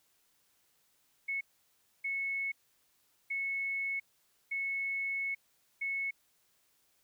sine tone bursts at uneven times, 2199 Hz, C#7, 14 cents flat, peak -32 dBFS, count 5, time 1.28-1.41 / 2.04-2.52 / 3.3-4 / 4.51-5.35 / 5.81-6.11 s, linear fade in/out 10 ms, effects white hiss -72 dBFS RMS until 7.03 s

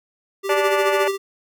square tone with tremolo, 392 Hz, G4, in tune, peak -18 dBFS, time 0.43-1.18 s, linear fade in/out 50 ms, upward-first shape sine, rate 14 Hz, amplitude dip 60%
harmonic tone, 291.8 Hz, D4, 11 cents flat, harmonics 2 / 3 / 4 / 5 / 6 / 7 / 8 / 9 / 10, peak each -21 / -25 / -27 / -29 / -31 / -32 / -33 / -34 / -35 dBFS, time 0.49-1.08 s, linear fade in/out 5 ms
effects none

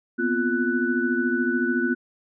sine tone cluster, 241.3 / 255.1 / 348.8 / 1487 Hz, B3 / C4 / F4 / F#6, -40 / -44 / -2 / +8 cents, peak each -26 dBFS, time 0.18-1.95 s, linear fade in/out 20 ms, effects none

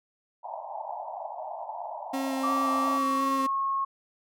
white band-pass noise, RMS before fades -37 dBFS, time 0.43-2.99 s, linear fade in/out 20 ms, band 610 to 950 Hz, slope 96 dB/octave
35% pulse tone with vibrato, 268.3 Hz, C4, 44 cents sharp, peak -27 dBFS, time 2.13-3.47 s, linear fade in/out 10 ms, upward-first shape square, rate 2.8 Hz, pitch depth 9 cents each way
sine tone with pitch glide, 1160 to 1088.6 Hz, D6 to C#6, -22 to -32 cents, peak -25 dBFS, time 2.43-3.85 s, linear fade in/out 10 ms, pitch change -110 cents, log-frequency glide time 2.82-3.36 s
effects none

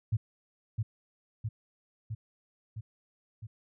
sine tone with echo, 109.8 Hz, A2, 3 cents flat, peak -24 dBFS, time 0.12-0.17 s, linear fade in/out 10 ms, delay 660 ms, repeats 5, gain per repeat -3 dB, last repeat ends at 3.47 s, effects none

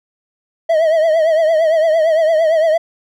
triangle tone with vibrato, 641 Hz, E5, 49 cents flat, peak -8 dBFS, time 0.69-2.78 s, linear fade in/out 10 ms, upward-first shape triangle, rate 8.8 Hz, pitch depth 92 cents each way, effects none

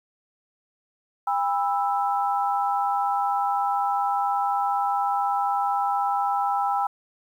sine chord, E minor, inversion first, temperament equal with one note detuned, 803.7 / 987.8 / 1318.5 Hz, G5 / B5 / E6, +43 / 0 / 0 cents, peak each -23 / -28 / -28 dBFS, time 1.27-6.87 s, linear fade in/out 5 ms, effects 9-bit

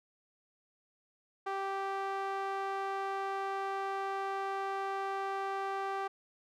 sawtooth tone with band-pass filter, 390.5 Hz, G4, 7 cents flat, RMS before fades -36 dBFS, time 1.46-6.08 s, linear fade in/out 10 ms, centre 980 Hz, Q 1.5, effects none

